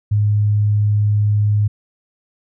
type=tone; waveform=sine; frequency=104.4 Hz; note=G#2; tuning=10 cents sharp; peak=-12 dBFS; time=0.11-1.68 s; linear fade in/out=10 ms; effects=none